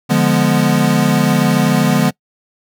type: chord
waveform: square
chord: D diminished seventh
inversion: none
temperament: equal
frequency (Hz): 146.83 / 174.61 / 207.7 / 246.9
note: D3 / F3 / Ab3 / Cb4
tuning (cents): 0 / 0 / 0 / 0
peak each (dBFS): -17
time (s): 0.09-2.11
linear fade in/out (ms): 20
effects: noise-tail reverb RT60 0.1 s tail -24 dB re dry